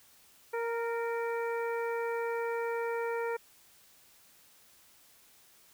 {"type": "harmonic tone with a mistuned harmonic", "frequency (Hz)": 465.2, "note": "A#4", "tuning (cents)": -4, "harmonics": [1, 2, 3, 4, 5], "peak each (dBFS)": [-32, -38, -42, -44, -46], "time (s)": [0.53, 3.37], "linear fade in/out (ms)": 10, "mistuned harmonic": 4, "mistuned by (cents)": -21, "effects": ["white hiss -61 dBFS RMS until 5.73 s"]}